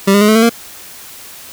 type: tone with pitch steps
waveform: 25% pulse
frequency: 196 / 202.8 / 209.8 / 217.1 / 224.6 / 232.4 Hz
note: G3 / G#3 / G#3 / A3 / A3 / A#3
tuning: 0 / -41 / +18 / -23 / +36 / -5 cents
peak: -3 dBFS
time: 0.07-0.496 s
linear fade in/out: 10 ms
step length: 71 ms
effects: white hiss -34 dBFS RMS until 1.52 s